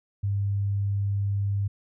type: tone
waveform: sine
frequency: 100 Hz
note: G2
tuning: 35 cents sharp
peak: -23 dBFS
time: 0.23-1.68 s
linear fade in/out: 10 ms
effects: none